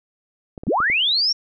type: clicks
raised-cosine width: 2 ms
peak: -20 dBFS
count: 5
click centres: 0.578 / 0.635 / 0.669 / 0.803 / 0.9 s
type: linear sweep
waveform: sine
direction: up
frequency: 101.6 to 5630 Hz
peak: -16 dBFS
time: 0.67-1.33 s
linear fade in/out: 10 ms
effects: none